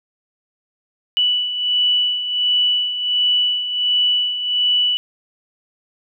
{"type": "beating tone pair", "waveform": "sine", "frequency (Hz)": [2960, 2961.4], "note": ["F#7", "F#7"], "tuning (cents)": [0, 1], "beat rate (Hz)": 1.4, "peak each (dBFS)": [-23, -16], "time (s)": [1.17, 4.97], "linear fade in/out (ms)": 0, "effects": []}